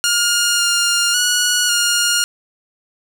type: tone with pitch steps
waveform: 10% pulse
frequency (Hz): 1418 / 1405 / 1459 / 1419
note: F6 / F6 / F#6 / F6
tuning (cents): +26 / +10 / -25 / +27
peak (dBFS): -5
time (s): 0.04-2.24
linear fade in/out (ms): 0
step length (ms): 550
effects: none